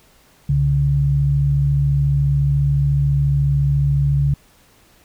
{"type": "tone pair together", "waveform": "sine", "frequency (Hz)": [66.26, 140.4], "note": ["C2", "C#3"], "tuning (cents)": [22, 22], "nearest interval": "octave + minor second", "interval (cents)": 1300, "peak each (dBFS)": [-21, -14], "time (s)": [0.49, 4.34], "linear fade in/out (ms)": 5, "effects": ["pink hiss -53 dBFS RMS until 5.04 s"]}